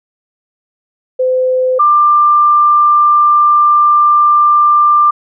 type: tone pair in turn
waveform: sine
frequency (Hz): 512 / 1188.6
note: C5 / D6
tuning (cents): -38 / +20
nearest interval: octave + minor third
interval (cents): 1458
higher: second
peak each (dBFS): -9 / -5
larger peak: second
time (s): 1.19-1.79 / 1.79-5.11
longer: second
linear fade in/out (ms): 10
effects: none